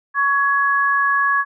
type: tone pair together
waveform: sine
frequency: 1119.3 / 1677 Hz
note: C#6 / G#6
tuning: +16 / +16 cents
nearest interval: perfect fifth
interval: 700 cents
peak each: -17 dBFS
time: 0.14-1.45 s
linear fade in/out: 50 ms
effects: none